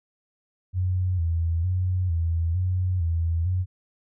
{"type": "tone with vibrato", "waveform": "sine", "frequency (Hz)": 87.31, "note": "F2", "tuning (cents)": 0, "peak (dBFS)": -21, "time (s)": [0.73, 3.66], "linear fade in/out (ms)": 50, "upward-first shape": "square", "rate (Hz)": 1.1, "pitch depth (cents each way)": 84, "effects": []}